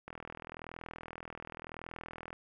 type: click train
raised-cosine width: 0.5 ms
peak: -28 dBFS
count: 93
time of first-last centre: 0.08-2.329 s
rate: 40.9 Hz
effects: none